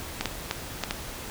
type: clicks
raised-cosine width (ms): 0.2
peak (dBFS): -9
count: 5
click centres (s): 0.21 / 0.257 / 0.511 / 0.837 / 0.909
effects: pink hiss -38 dBFS RMS until 1.3 s